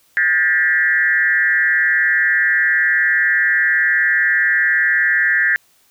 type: tone with frequency modulation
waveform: sine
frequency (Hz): 1760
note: A6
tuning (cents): 0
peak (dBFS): -12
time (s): 0.17-5.56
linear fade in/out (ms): 0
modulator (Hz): 159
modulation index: 1.2
effects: white hiss -56 dBFS RMS until 5.9 s